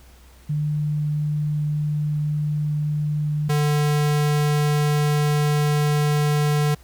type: tone pair in turn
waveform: sine / square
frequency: 149.7 / 148.32 Hz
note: D3 / D3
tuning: +33 / +17 cents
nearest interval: unison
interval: 16 cents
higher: first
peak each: -20 / -18 dBFS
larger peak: second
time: 0.49-3.49 / 3.49-6.75 s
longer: second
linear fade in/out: 10 ms
effects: added 62 Hz sine -47 dBFS peak until 6.83 s + pink hiss -53 dBFS RMS until 6.83 s